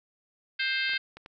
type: harmonic tone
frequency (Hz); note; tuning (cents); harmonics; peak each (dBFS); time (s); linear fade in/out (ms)
525; C5; +6; 3 / 4 / 5 / 6 / 7 / 8 / 9; -30 / -32 / -34 / -36 / -37 / -38 / -39; 0.59-0.98; 10
type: clicks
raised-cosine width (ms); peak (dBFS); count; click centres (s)
0.3; -29; 4; 0.894 / 0.935 / 1.17 / 1.261
effects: none